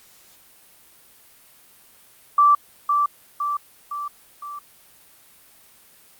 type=tone with echo; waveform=sine; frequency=1166 Hz; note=D6; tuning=13 cents flat; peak=-11 dBFS; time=2.38-2.55 s; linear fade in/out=5 ms; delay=510 ms; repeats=4; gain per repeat=-5 dB; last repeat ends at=4.59 s; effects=white hiss -52 dBFS RMS until 6.19 s + Opus 48 kbps